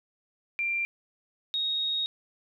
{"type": "tone pair in turn", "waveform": "sine", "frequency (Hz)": [2372, 3753], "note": ["D7", "A#7"], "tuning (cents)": [17, 11], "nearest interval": "minor sixth", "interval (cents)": 794, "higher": "second", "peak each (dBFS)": [-26, -26], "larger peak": "neither", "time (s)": [[0.59, 0.85], [1.54, 2.06]], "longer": "second", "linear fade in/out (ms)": 0, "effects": ["11-bit"]}